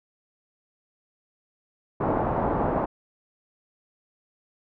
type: low-pass noise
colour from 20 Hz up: white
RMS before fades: -25 dBFS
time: 2-2.86 s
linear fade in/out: 10 ms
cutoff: 940 Hz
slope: 24 dB/octave
effects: none